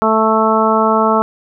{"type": "harmonic tone", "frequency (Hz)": 220, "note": "A3", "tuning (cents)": 0, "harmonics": [1, 2, 3, 4, 5, 6], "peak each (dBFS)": [-17, -17, -17, -17, -17, -17], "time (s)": [0.02, 1.22], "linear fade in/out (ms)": 0, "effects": []}